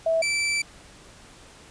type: tone pair in turn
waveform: sine / sawtooth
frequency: 653 / 2327 Hz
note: E5 / D7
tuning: -17 / -17 cents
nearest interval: octave + minor seventh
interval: 2200 cents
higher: second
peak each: -19 dBFS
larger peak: neither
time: 0.06-0.22 / 0.22-0.62 s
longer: second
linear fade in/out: 5 ms
effects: pink hiss -49 dBFS RMS until 1.7 s + resampled to 22050 Hz